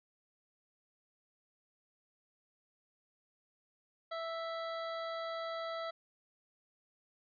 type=tone; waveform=25% pulse; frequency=659.3 Hz; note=E5; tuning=in tune; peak=-34 dBFS; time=4.11-5.91 s; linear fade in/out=10 ms; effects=resampled to 11025 Hz